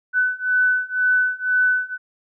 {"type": "beating tone pair", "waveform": "sine", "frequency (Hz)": [1500, 1502], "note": ["F#6", "F#6"], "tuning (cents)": [23, 26], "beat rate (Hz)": 2, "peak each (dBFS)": [-20, -19], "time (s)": [0.13, 1.98], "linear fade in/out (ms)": 50, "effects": []}